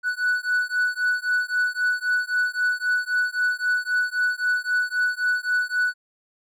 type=beating tone pair; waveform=triangle; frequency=1480 / 1483.8 Hz; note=F#6 / F#6; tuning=0 / +4 cents; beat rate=3.8 Hz; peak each=-22 dBFS; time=0.03-5.94 s; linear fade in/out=50 ms; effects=none